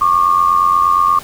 sine tone pair together, 1100 / 1188.5 Hz, C#6 / D6, -14 / +20 cents, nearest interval minor second, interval 134 cents, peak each -12 dBFS, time 0.01-1.19 s, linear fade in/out 5 ms, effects pink hiss -34 dBFS RMS until 1.23 s

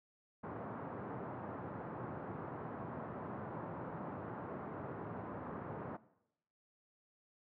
pink band-pass noise, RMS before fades -45 dBFS, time 0.43-5.97 s, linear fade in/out 10 ms, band 110 to 1300 Hz, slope 24 dB/octave, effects noise-tail reverb RT60 0.8 s tail -18 dB re dry

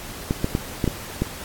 clicks, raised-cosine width 3 ms, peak -7 dBFS, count 6, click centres 0.309 / 0.444 / 0.551 / 0.842 / 0.877 / 1.22 s, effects pink hiss -36 dBFS RMS until 1.44 s + AAC 64 kbps

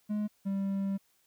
triangle tone pair in turn, 210 / 195.88 Hz, G#3 / G3, +19 / -1 cents, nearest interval minor second, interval 120 cents, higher first, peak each -27 dBFS, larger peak neither, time 0.09-0.28 / 0.45-0.98 s, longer second, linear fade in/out 20 ms, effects white hiss -70 dBFS RMS until 1.26 s

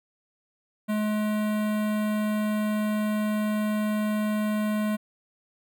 square tone with notch filter, 212.3 Hz, G#3, 38 cents sharp, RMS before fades -26 dBFS, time 0.88-4.97 s, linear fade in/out 20 ms, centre 5500 Hz, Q 0.71, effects none

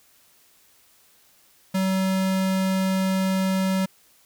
square tone, 189.8 Hz, F#3, 44 cents sharp, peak -21 dBFS, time 1.74-3.86 s, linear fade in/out 10 ms, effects white hiss -58 dBFS RMS until 4.25 s

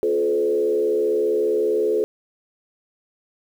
sine tone with frequency modulation, 429.6 Hz, A4, 41 cents flat, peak -17 dBFS, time 0.03-2.04 s, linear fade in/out 0 ms, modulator 75.2 Hz, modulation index 0.93, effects 8-bit

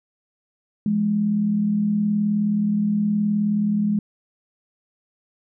sine tone pair together, 169.8 / 208.9 Hz, F3 / G#3, -48 / +10 cents, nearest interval major third, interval 358 cents, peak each -28 / -18 dBFS, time 0.86-3.99 s, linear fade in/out 2 ms, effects none

